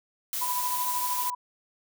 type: noise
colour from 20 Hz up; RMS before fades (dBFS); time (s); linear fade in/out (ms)
blue; -31; 0.33-1.3; 0
type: tone with tremolo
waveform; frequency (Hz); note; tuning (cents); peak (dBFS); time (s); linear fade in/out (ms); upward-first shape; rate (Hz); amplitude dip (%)
sine; 987.8; B5; 0; -26; 0.41-1.35; 10; triangle; 13; 60
effects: none